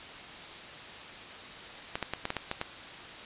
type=clicks; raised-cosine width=0.3 ms; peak=-15 dBFS; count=8; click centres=1.955 / 2.027 / 2.136 / 2.254 / 2.304 / 2.367 / 2.514 / 2.614 s; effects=white hiss -44 dBFS RMS until 3.25 s + resampled to 8000 Hz